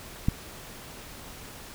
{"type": "click", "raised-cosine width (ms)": 5, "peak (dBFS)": -10, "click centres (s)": 0.285, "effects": ["pink hiss -44 dBFS RMS until 1.74 s"]}